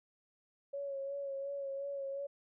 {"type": "tone with vibrato", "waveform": "sine", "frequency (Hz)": 554.4, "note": "C#5", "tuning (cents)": 0, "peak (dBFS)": -37, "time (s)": [0.73, 2.27], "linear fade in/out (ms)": 10, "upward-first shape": "sine", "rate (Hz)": 2.8, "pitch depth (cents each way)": 29, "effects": []}